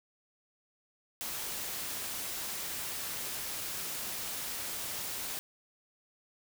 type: noise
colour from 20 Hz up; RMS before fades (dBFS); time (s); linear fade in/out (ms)
white; -38; 1.21-5.39; 0
effects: none

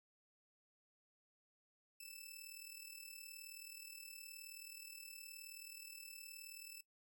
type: tone with amplitude modulation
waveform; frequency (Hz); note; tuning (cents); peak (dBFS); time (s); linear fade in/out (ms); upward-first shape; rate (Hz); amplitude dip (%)
10% pulse; 2637; E7; 0; -40; 2-6.81; 5; sine; 39; 65
effects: noise-tail reverb RT60 0.1 s tail -19 dB re dry

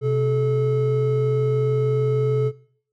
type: tone pair together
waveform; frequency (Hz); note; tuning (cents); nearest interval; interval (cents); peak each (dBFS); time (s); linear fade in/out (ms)
triangle; 128.3 / 431.5; C3 / A4; -34 / -34; octave + major sixth; 2100; -19; 0.01-2.52; 50
effects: noise-tail reverb RT60 0.6 s tail -20 dB re dry

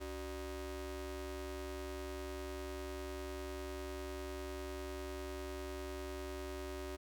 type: ring-modulated tone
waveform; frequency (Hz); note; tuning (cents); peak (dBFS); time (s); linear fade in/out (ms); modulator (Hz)
30% pulse; 220; A3; 0; -36; 0-6.97; 20; 155
effects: none

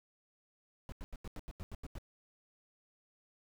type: noise bursts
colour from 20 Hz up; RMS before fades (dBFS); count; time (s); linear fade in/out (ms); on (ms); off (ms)
brown; -43; 10; 0.89-1.984; 0; 32; 86
effects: none

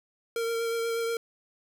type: tone with vibrato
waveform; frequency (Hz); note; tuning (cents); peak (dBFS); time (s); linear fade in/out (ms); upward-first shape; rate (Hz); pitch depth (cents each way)
square; 460.5; A#4; -21; -28; 0.36-1.17; 2; triangle; 8.3; 18
effects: none

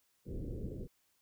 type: low-pass noise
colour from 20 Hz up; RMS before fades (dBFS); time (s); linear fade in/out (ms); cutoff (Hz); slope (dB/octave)
pink; -41; 0.25-0.88; 50; 490; 48
effects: white hiss -75 dBFS RMS until 1.21 s

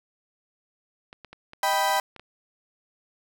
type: clicks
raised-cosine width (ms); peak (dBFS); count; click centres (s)
0.3; -27; 9; 1.129 / 1.247 / 1.33 / 1.534 / 1.735 / 1.897 / 1.967 / 2.163 / 2.196
type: chord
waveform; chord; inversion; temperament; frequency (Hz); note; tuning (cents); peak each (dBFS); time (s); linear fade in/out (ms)
35% pulse; Eb augmented; none; equal with one note detuned; 624.8 / 784 / 987.8; Eb5 / G5 / B5; +7 / 0 / 0; -28 / -23 / -23; 1.63-2; 2
effects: none

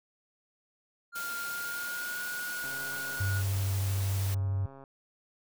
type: tone with pitch glide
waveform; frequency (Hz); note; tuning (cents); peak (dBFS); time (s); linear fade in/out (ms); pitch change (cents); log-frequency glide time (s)
triangle; 1400 to 1449.4; F6 to F#6; +4 to -36; -33; 1.12-3.43; 50; +60; 1.42-2.19
type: high-pass noise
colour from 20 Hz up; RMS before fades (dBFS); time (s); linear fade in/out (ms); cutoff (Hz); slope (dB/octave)
white; -41; 1.15-4.35; 10; 110; 12
type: click train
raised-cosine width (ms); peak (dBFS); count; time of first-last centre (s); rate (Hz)
1; -36; 300; 2.64-4.839; 136
type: tone with vibrato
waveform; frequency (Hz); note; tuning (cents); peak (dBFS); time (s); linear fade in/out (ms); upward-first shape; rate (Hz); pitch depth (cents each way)
sine; 97.1; G2; -16; -27; 3.2-4.66; 5; sine; 13; 22
effects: none

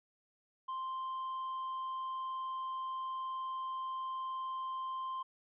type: tone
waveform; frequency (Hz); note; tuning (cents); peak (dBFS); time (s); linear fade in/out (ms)
triangle; 1046.5; C6; 0; -35; 0.68-5.23; 10
effects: resampled to 8000 Hz

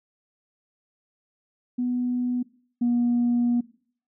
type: tone pair in turn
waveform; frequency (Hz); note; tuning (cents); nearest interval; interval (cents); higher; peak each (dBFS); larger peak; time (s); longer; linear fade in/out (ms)
sine; 246.9 / 240.3; B3 / B3; 0 / -47; unison; 47; first; -22 / -18; second; 1.78-2.43 / 2.81-3.61; second; 10
effects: noise-tail reverb RT60 0.5 s tail -20 dB re dry + tanh soft clip ceiling -16 dBFS

